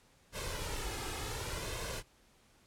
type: noise with flanger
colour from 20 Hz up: pink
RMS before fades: -39 dBFS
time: 0.32-2.03 s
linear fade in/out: 50 ms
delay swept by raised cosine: 1.9 to 2.41 ms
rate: 0.67 Hz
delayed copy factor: +0.6
effects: pink hiss -66 dBFS RMS until 2.66 s + low-pass 11000 Hz 12 dB/octave